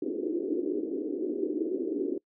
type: band-pass noise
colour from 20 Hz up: pink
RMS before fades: -31 dBFS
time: 0.02-2.18 s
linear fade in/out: 5 ms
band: 290 to 420 Hz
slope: 48 dB/octave
effects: noise-tail reverb RT60 0.1 s tail -25 dB re dry